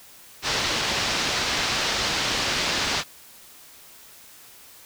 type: low-pass noise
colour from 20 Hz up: white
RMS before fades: -25 dBFS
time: 0.42-3.04 s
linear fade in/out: 50 ms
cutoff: 5400 Hz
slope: 24 dB/octave
effects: white hiss -48 dBFS RMS until 4.85 s